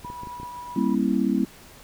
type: tone with tremolo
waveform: sine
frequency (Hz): 977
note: B5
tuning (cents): -19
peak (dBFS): -33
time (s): 0.04-0.95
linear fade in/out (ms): 10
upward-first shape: triangle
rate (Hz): 7.8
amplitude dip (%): 30
type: clicks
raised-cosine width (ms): 3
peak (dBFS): -26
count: 6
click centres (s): 0.048 / 0.101 / 0.234 / 0.272 / 0.4 / 0.432
type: chord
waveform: sine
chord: G diminished seventh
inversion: none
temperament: equal with one note detuned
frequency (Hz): 196 / 233.1 / 270.2 / 329.6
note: G3 / Bb3 / Db4 / Fb4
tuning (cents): 0 / 0 / -44 / 0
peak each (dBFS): -25 / -24 / -25 / -27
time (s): 0.76-1.45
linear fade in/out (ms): 5
effects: pink hiss -48 dBFS RMS until 1.83 s